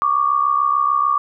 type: tone pair together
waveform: sine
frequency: 1123.2 / 1190 Hz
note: C#6 / D6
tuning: +22 / +22 cents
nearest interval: minor second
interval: 100 cents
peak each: -17 dBFS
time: 0.02-1.18 s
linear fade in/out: 0 ms
effects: none